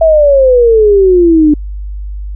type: exponential sweep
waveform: sine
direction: down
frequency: 660 to 293.7 Hz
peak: -3 dBFS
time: 0.01-1.54 s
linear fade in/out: 5 ms
effects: added 50 Hz sine -18 dBFS peak until 2.35 s